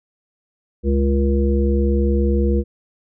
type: harmonic tone with a mistuned harmonic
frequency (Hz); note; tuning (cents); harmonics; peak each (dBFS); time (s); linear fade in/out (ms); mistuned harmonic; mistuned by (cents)
69.5; C#2; +5; 1 / 3 / 5 / 7; -16 / -21 / -23 / -24; 0.83-2.64; 50; 7; -34
effects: none